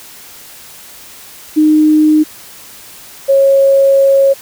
sine tone pair in turn, 307.2 / 547.4 Hz, D#4 / C#5, -22 / -22 cents, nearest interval minor seventh, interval 1000 cents, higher second, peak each -5 dBFS, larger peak neither, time 1.56-2.24 / 3.28-4.34 s, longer second, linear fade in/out 20 ms, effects white hiss -35 dBFS RMS until 4.41 s

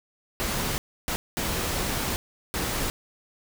pink noise bursts at uneven times, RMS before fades -28 dBFS, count 4, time 0.4-0.78 / 1.08-1.16 / 1.37-2.16 / 2.54-2.9 s, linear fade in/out 0 ms, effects none

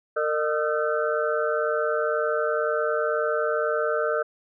sine tone cluster, 457.3 / 607 / 1244 / 1346 / 1528 Hz, A#4 / D#5 / D#6 / E6 / G6, -33 / -43 / -1 / +36 / -45 cents, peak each -26 / -26 / -33 / -30 / -31 dBFS, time 0.16-4.23 s, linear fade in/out 10 ms, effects none

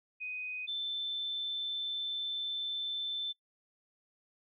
sine tone pair in turn, 2500 / 3536 Hz, D#7 / A7, +8 / +8 cents, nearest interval tritone, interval 600 cents, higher second, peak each -37 / -33 dBFS, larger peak second, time 0.2-0.67 / 0.67-3.33 s, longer second, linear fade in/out 20 ms, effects noise-tail reverb RT60 0.1 s tail -21 dB re dry

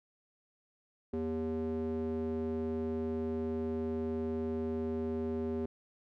square tone with band-pass filter, 79.7 Hz, D#2, 42 cents sharp, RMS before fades -35 dBFS, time 1.13-5.66 s, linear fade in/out 5 ms, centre 330 Hz, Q 5.3, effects none

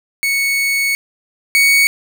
40% pulse tone pair in turn, 2217 / 2231 Hz, C#7 / C#7, 0 / +11 cents, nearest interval unison, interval 11 cents, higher second, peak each -13 / -8 dBFS, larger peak second, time 0.23-0.95 / 1.55-1.87 s, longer first, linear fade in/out 0 ms, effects none

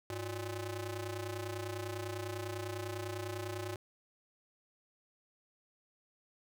sawtooth ring-modulated tone, 232 Hz, A#3, 8 cents flat, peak -31 dBFS, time 0.1-3.76 s, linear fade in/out 2 ms, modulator 131 Hz, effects none

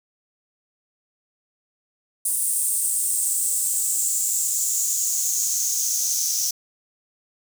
white noise with high-pass filter sweep, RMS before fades -23 dBFS, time 2.25-6.51 s, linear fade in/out 5 ms, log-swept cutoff 9200 to 5900 Hz, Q 5.8, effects none

